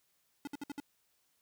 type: tone bursts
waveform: square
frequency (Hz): 286.5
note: D4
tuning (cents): -43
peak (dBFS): -39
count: 5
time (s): 0.45-0.801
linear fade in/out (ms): 2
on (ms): 23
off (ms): 59
effects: white hiss -75 dBFS RMS until 1.41 s